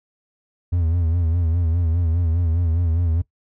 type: tone with vibrato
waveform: triangle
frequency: 84.1 Hz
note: E2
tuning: 35 cents sharp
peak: -15 dBFS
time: 0.72-3.22 s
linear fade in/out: 10 ms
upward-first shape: sine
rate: 4.9 Hz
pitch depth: 85 cents each way
effects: noise-tail reverb RT60 0.1 s tail -18 dB re dry